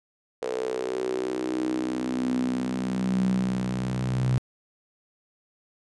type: tone with high-pass filter sweep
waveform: sawtooth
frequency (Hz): 63.1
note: B1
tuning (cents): +38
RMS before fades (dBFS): -27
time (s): 0.42-4.38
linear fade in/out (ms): 0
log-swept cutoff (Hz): 470 to 130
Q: 8
effects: resampled to 22050 Hz